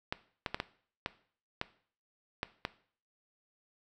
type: clicks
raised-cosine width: 0.3 ms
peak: -16 dBFS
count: 8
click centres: 0.125 / 0.462 / 0.545 / 0.601 / 1.061 / 1.614 / 2.431 / 2.651 s
effects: noise-tail reverb RT60 0.5 s tail -17 dB re dry